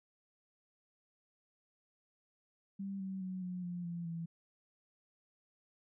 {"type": "tone with pitch steps", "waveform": "sine", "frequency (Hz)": [196.2, 190.95, 185.83, 180.85, 176.01, 171.3, 166.71], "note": ["G3", "G3", "F#3", "F#3", "F3", "F3", "E3"], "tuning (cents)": [2, -45, 8, -39, 14, -33, 20], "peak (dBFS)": -38, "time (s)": [2.79, 4.26], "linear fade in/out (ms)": 10, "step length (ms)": 210, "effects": []}